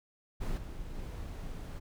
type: noise with level steps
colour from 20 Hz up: brown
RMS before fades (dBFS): -34 / -42 / -40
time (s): 0.4-1.8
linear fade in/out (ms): 20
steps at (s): 0.57 / 0.94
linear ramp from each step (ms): 10
effects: none